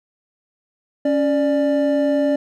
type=tone pair together; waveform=triangle; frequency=278.6 / 591 Hz; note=C#4 / D5; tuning=+9 / +11 cents; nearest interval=octave + minor second; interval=1302 cents; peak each=-16 dBFS; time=1.05-2.36 s; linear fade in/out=5 ms; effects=none